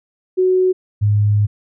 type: tone pair in turn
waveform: sine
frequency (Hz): 370.5 / 103.97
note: F#4 / G#2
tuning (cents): +2 / +2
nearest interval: octave + minor seventh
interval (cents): 2200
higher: first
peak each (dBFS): -11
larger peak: neither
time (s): 0.37-0.73 / 1.01-1.47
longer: second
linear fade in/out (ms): 20
effects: none